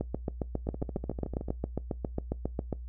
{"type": "two click trains", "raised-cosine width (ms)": 2, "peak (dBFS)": [-23, -17], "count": [12, 21], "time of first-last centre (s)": [[0.67, 1.485], [0.01, 2.727]], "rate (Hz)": [13.5, 7.36], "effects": ["noise-tail reverb RT60 0.2 s tail -23 dB re dry", "added 60 Hz sine -38 dBFS peak until 2.88 s"]}